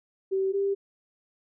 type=tone pair in turn; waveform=sine; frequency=384.6 / 395.9 Hz; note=G4 / G4; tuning=-33 / +17 cents; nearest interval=minor second; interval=50 cents; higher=second; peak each=-23 dBFS; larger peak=neither; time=0.31-0.53 / 0.53-0.75 s; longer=neither; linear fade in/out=20 ms; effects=none